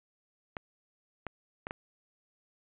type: clicks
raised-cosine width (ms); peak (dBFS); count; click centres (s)
0.5; -21; 4; 0.568 / 1.267 / 1.669 / 1.709
effects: resampled to 8000 Hz + 9-bit